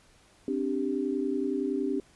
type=chord; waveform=sine; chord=C suspended second; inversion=none; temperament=equal with one note detuned; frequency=263 / 293.7 / 392 Hz; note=C4 / D4 / G4; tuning=+9 / 0 / 0 cents; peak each=-31 dBFS; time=0.48-2 s; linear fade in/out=2 ms; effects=pink hiss -60 dBFS RMS until 2.15 s + resampled to 24000 Hz